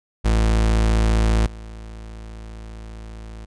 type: tone with level steps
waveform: 40% pulse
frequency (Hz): 55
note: A1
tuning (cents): 0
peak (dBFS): -14 / -33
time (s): 0.24-3.46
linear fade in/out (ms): 20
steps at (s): 1.46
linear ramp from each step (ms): 5
effects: resampled to 22050 Hz